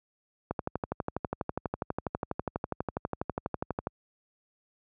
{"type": "click train", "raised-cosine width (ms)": 1, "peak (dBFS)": -16, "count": 42, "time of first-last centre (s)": [0.51, 3.871], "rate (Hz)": 12.2, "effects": ["high-pass 60 Hz 12 dB/octave"]}